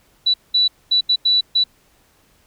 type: tone bursts at uneven times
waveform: sine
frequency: 3951 Hz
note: B7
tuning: in tune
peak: -12 dBFS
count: 6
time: 0.26-0.34 / 0.54-0.68 / 0.91-1.01 / 1.09-1.16 / 1.25-1.41 / 1.55-1.64 s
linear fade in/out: 10 ms
effects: pink hiss -57 dBFS RMS until 2.46 s